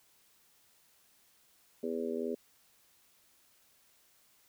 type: harmonic tone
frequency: 82.1 Hz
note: E2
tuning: 6 cents flat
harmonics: 3 / 4 / 5 / 6 / 7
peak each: -38 / -43 / -36 / -41 / -44 dBFS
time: 1.83-2.35 s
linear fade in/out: 5 ms
effects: white hiss -67 dBFS RMS until 4.48 s